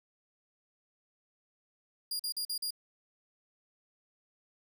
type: tone bursts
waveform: sawtooth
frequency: 4831 Hz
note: D8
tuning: 48 cents sharp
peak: -30 dBFS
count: 5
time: 2.11-2.707 s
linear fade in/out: 5 ms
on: 85 ms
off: 43 ms
effects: none